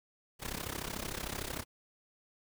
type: noise with amplitude modulation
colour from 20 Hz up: pink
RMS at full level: -36 dBFS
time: 0.39-1.65 s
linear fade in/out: 50 ms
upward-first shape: sine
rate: 33.3 Hz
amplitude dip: 85%
effects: none